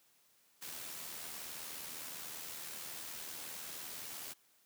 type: noise with amplitude modulation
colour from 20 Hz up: white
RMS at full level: -44 dBFS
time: 0.61-4.34 s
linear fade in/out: 20 ms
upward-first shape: sine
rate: 79.6 Hz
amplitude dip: 40%
effects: white hiss -70 dBFS RMS until 4.65 s + high-pass 100 Hz 12 dB/octave